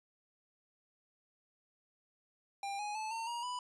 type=tone with pitch steps; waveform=square; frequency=797 / 832.3 / 869.1 / 907.6 / 947.8 / 989.8 Hz; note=G5 / G#5 / A5 / A#5 / A#5 / B5; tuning=+28 / +4 / -22 / -47 / +28 / +4 cents; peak=-38 dBFS; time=2.63-3.59 s; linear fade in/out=2 ms; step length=160 ms; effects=resampled to 22050 Hz